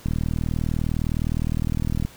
click train, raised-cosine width 5 ms, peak -12 dBFS, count 80, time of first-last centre 0.06-2.05 s, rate 39.7 Hz, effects pink hiss -47 dBFS RMS until 2.16 s

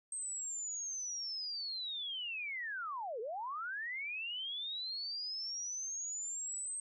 sine linear two-way sweep, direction down then up, 8372 to 415.3 to 8372 Hz, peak -38 dBFS, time 0.12-6.8 s, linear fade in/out 2 ms, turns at 3.2 s, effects none

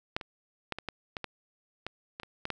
clicks, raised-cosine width 0.3 ms, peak -13 / -24 / -16 / -21 / -18 / -19 / -19 / -19 / -22 / -26 / -18 / -16 dBFS, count 12, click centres 0.165 / 0.212 / 0.723 / 0.786 / 0.887 / 1.168 / 1.243 / 1.866 / 2.199 / 2.233 / 2.454 / 2.503 s, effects none

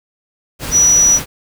sine tone in noise, 5870 Hz, F#8, 15 cents flat, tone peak -7 dBFS, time 0.71-1.2 s, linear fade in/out 50 ms, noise pink, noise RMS -24 dBFS, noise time 0.59-1.26 s, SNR +14 dB, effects none

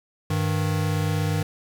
square tone pair together, 99.03 / 155.56 Hz, G2 / D#3, +18 / 0 cents, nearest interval minor sixth, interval 782 cents, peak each -25 dBFS, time 0.3-1.43 s, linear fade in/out 5 ms, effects 8-bit

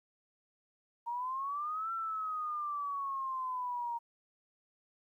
sine exponential two-way sweep, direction up then down, 932.3 to 1354 to 932.3 Hz, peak -34 dBFS, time 1.06-3.99 s, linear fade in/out 20 ms, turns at 1.92 s, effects 12-bit

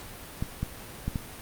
clicks, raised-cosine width 5 ms, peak -16 dBFS, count 4, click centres 0.425 / 0.63 / 1.08 / 1.158 s, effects pink hiss -43 dBFS RMS until 1.41 s + Opus 48 kbps

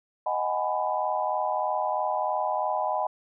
sine chord, G# minor seventh, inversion second, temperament just, 623 / 747.5 / 830.6 / 996.7 Hz, D#5 / F#5 / G#5 / B5, +2 / +17 / 0 / +16 cents, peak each -30 dBFS, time 0.26-3.07 s, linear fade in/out 5 ms, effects none

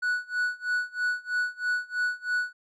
triangle tone with tremolo, 1475 Hz, F#6, 6 cents flat, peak -21 dBFS, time 0.02-2.53 s, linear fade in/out 10 ms, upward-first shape sine, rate 3.1 Hz, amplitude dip 95%, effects resampled to 22050 Hz

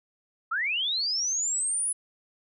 sine linear sweep, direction up, 1244.5 to 10090 Hz, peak -25 dBFS, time 0.51-1.93 s, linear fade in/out 10 ms, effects none

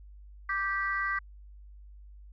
sine chord, G major, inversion second, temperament equal with one note detuned, 1174.7 / 1568 / 1952.8 Hz, D6 / G6 / B6, 0 / 0 / -20 cents, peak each -32 dBFS, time 0.49-1.19 s, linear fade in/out 5 ms, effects tanh soft clip ceiling -18 dBFS + added 50 Hz sine -47 dBFS peak until 2.32 s

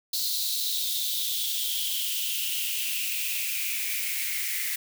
blue noise with high-pass filter sweep, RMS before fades -29 dBFS, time 0.13-4.76 s, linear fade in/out 5 ms, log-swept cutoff 4200 to 2000 Hz, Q 6.3, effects none

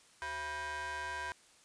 40% pulse ring-modulated tone, 301.4 Hz, D4, 45 cents sharp, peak -34 dBFS, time 0.22-1.32 s, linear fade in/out 0 ms, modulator 1280 Hz, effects white hiss -63 dBFS RMS until 1.64 s + resampled to 22050 Hz

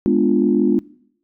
sine chord, G# diminished seventh, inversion none, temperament equal, 207.7 / 246.9 / 293.7 / 349.2 Hz, G#3 / B3 / D4 / F4, 0 / 0 / 0 / 0 cents, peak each -18 dBFS, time 0.06-0.79 s, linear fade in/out 0 ms, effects noise-tail reverb RT60 0.7 s tail -22 dB re dry + tanh soft clip ceiling -2 dBFS

